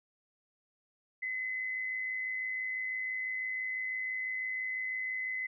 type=tone with amplitude modulation; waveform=sine; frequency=2032 Hz; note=B6; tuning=49 cents sharp; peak=-31 dBFS; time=1.22-5.47 s; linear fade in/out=10 ms; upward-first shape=sine; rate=106 Hz; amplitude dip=45%; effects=none